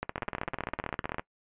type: two click trains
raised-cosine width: 0.5 ms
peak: -16 / -18 dBFS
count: 19 / 21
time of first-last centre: 0.03-1.184 / 0.18-1.195 s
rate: 15.6 / 19.7 Hz
effects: noise-tail reverb RT60 0.1 s tail -21 dB re dry + resampled to 8000 Hz